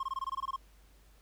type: tone bursts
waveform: triangle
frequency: 1070 Hz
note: C6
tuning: 38 cents sharp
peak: -30 dBFS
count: 11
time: 0-0.562 s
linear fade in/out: 5 ms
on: 32 ms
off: 21 ms
effects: added 50 Hz sine -58 dBFS peak until 1.21 s + pink hiss -66 dBFS RMS until 1.21 s